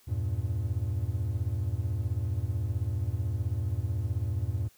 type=chord; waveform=triangle; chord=E diminished; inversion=none; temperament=equal; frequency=82.41 / 98 / 116.54 Hz; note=E2 / G2 / Bb2; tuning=0 / 0 / 0 cents; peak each=-31 / -29 / -31 dBFS; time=0.07-4.69 s; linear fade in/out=20 ms; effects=white hiss -62 dBFS RMS until 4.77 s